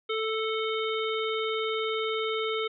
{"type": "harmonic tone with a mistuned harmonic", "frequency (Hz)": 440, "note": "A4", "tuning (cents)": 0, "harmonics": [1, 3, 5, 7, 8], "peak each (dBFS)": [-29, -34, -36, -37, -38], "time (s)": [0.09, 2.68], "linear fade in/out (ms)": 10, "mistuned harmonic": 8, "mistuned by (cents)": 77, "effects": []}